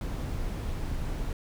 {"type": "noise", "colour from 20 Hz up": "brown", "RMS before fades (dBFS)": -32, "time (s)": [0.01, 1.33], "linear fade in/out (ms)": 2, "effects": []}